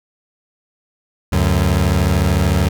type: tone pair together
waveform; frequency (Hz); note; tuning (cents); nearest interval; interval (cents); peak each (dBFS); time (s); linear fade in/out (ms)
25% pulse; 73.42 / 93.42; D2 / F#2; 0 / +17; major third; 417; -12; 1.32-2.69; 10
effects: none